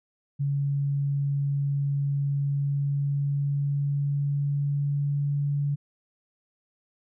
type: tone with pitch glide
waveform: sine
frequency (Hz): 140.9 to 143.11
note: C#3 to D3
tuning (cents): +29 to -44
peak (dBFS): -23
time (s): 0.39-5.76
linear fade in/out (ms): 20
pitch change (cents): +27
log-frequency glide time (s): 2.33-5.34
effects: none